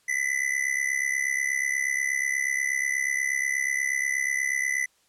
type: tone with amplitude modulation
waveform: square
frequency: 2004 Hz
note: B6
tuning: 25 cents sharp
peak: -21 dBFS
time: 0.08-4.86 s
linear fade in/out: 10 ms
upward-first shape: sine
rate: 68.3 Hz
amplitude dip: 85%
effects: white hiss -65 dBFS RMS until 5.08 s + low-pass 10000 Hz 12 dB/octave